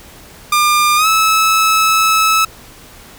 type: tone with pitch glide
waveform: sawtooth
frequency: 1200 to 1301.1 Hz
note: D6 to E6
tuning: +37 to -23 cents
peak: -6 dBFS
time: 0.52-2.45 s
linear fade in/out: 5 ms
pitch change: +140 cents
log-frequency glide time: 0.96-1.07 s
effects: pink hiss -39 dBFS RMS until 3.18 s